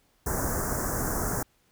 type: band-stop noise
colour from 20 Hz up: pink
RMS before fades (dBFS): -29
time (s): 0.26-1.43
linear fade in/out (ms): 5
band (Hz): 1700 to 5900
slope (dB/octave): 48
effects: pink hiss -67 dBFS RMS until 1.71 s